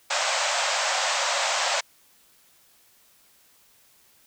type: band-pass noise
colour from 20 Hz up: pink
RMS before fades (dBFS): -25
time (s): 0.1-1.81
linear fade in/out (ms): 10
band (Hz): 540 to 8100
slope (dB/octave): 96
effects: white hiss -59 dBFS RMS until 4.26 s